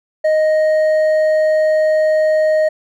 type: tone with hard clipping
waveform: sine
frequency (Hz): 622.3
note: D#5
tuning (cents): 0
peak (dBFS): -12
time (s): 0.24-2.69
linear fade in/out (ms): 10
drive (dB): 4
effects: none